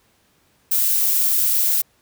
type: noise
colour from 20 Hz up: violet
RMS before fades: -18 dBFS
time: 0.71-1.82 s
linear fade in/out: 10 ms
effects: pink hiss -60 dBFS RMS until 2.01 s + high-pass 60 Hz 12 dB/octave